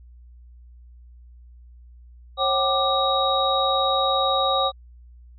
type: tone cluster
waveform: sine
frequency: 542 / 760 / 1181 / 3802 Hz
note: C#5 / F#5 / D6 / A#7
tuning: -39 / +46 / +9 / +33 cents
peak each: -24 dBFS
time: 2.37-4.72 s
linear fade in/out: 50 ms
effects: added 60 Hz sine -44 dBFS peak until 5.38 s